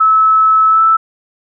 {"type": "tone with pitch glide", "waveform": "sine", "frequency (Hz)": [1300, 1318.1], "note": ["E6", "E6"], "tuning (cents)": [-24, -1], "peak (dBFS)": -6, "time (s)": [0, 0.97], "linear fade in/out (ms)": 10, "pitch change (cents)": 23, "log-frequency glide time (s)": [0.68, 0.82], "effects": []}